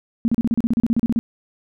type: tone bursts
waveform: sine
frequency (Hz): 231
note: A#3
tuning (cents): -16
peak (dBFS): -14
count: 15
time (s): 0.25-1.19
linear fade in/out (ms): 0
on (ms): 30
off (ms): 35
effects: none